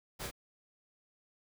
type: noise with echo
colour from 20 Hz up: pink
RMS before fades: -41 dBFS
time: 0.19-0.28 s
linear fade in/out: 20 ms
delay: 33 ms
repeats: 1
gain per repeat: -2 dB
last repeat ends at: 0.313 s
effects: none